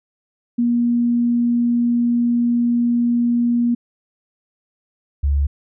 sine tone pair in turn, 238.4 / 70.88 Hz, A#3 / C#2, +39 / +39 cents, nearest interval octave + major sixth, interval 2100 cents, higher first, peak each -14 dBFS, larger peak neither, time 0.58-3.75 / 5.23-5.47 s, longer first, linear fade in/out 10 ms, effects none

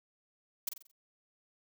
blue noise with echo, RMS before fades -33 dBFS, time 0.67-0.69 s, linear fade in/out 5 ms, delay 45 ms, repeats 5, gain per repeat -7 dB, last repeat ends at 0.915 s, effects none

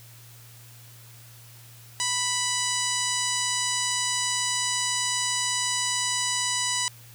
harmonic tone, 987.8 Hz, B5, in tune, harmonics 1 / 2 / 3 / 4 / 5 / 6 / 7 / 8 / 9, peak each -33 / -33 / -33 / -33 / -33 / -33 / -33 / -33 / -33 dBFS, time 2-6.88 s, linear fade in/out 0 ms, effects added 117 Hz sine -48 dBFS peak until 7.14 s + white hiss -51 dBFS RMS until 7.14 s

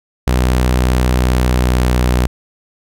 sawtooth tone with pitch glide, 62.5 to 61.75 Hz, B1 to B1, +21 to 0 cents, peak -7 dBFS, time 0.27-2.27 s, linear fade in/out 5 ms, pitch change -21 cents, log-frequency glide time 1.14-2.11 s, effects none

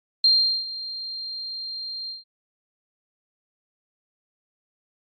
sine tone with ADSR envelope, 4186 Hz, C8, in tune, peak -13 dBFS, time 0.24-2.24 s, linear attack 4 ms, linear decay 400 ms, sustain -17 dB, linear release 150 ms, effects AAC 48 kbps

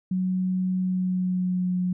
sine tone with pitch glide, 185 to 181.19 Hz, F#3 to F#3, 0 to -36 cents, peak -22 dBFS, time 0.11-1.93 s, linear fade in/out 5 ms, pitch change -36 cents, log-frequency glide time 0.79-1.78 s, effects none

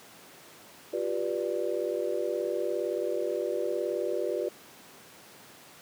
sine chord, G dominant seventh, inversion third, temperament just, 352.8 / 392 / 490 / 588 Hz, F4 / G4 / B4 / D5, +18 / 0 / -14 / +2 cents, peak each -33 dBFS, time 0.93-4.49 s, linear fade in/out 5 ms, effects pink hiss -51 dBFS RMS until 5.81 s + high-pass 200 Hz 12 dB/octave

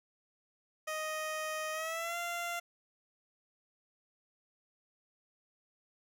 15% pulse tone with pitch glide, 623 to 691.3 Hz, D#5 to F5, +2 to -18 cents, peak -29 dBFS, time 0.87-2.6 s, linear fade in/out 10 ms, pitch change +180 cents, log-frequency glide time 1.72-2.17 s, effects none

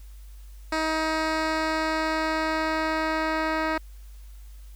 10% pulse tone with low-pass filter sweep, 316.4 Hz, D#4, 29 cents sharp, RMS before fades -26 dBFS, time 0.72-3.78 s, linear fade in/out 5 ms, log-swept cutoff 6100 to 3100 Hz, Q 0.8, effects added 50 Hz sine -41 dBFS peak until 4.75 s + white hiss -59 dBFS RMS until 4.75 s

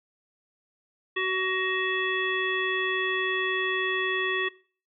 harmonic tone, 375.3 Hz, F#4, 25 cents sharp, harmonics 1 / 3 / 5 / 7 / 9, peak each -30 / -33 / -29 / -33 / -35 dBFS, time 1.16-4.49 s, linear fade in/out 10 ms, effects noise-tail reverb RT60 0.4 s tail -19 dB re dry

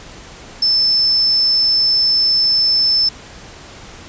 sine tone, 5274 Hz, E8, in tune, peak -11 dBFS, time 0.62-3.09 s, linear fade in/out 5 ms, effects pink hiss -37 dBFS RMS until 4.08 s + resampled to 16000 Hz

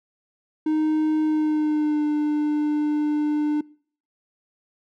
triangle tone with pitch glide, 310 to 299.1 Hz, D#4 to D4, -6 to +32 cents, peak -17 dBFS, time 0.66-3.61 s, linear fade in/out 5 ms, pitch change -62 cents, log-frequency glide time 1.23-2.06 s, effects noise-tail reverb RT60 0.5 s tail -24 dB re dry

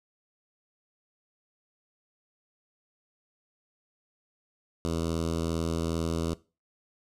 10% pulse tone with notch filter, 82.41 Hz, E2, in tune, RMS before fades -30 dBFS, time 4.85-6.34 s, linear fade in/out 0 ms, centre 1900 Hz, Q 0.89, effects noise-tail reverb RT60 0.3 s tail -19 dB re dry + low-pass 10000 Hz 12 dB/octave

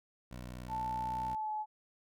15% pulse tone, 61.74 Hz, B1, in tune, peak -37 dBFS, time 0.31-1.35 s, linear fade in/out 5 ms
sine tone with pitch glide, 880 to 855.9 Hz, A5 to A5, 0 to -48 cents, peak -34 dBFS, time 0.68-1.66 s, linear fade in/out 50 ms, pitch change -48 cents, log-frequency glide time 1.26-1.51 s
effects none

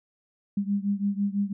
sine beating tone pair, 199 / 205 Hz, G3 / G#3, +26 / -22 cents, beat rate 6 Hz, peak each -26 / -28 dBFS, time 0.57-1.53 s, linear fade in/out 5 ms, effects none

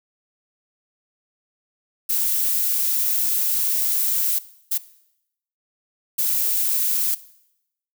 violet noise bursts at uneven times, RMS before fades -21 dBFS, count 3, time 2.09-4.39 / 4.71-4.78 / 6.18-7.15 s, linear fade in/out 10 ms, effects noise-tail reverb RT60 0.8 s tail -18 dB re dry

